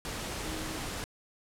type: tone in noise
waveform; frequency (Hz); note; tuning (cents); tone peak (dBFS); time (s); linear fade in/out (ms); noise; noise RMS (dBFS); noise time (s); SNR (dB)
sine; 315.4; D#4; +24; -40; 0.45-0.78; 0; pink; -37; 0.05-1.04; -6
effects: low-pass 11000 Hz 12 dB/octave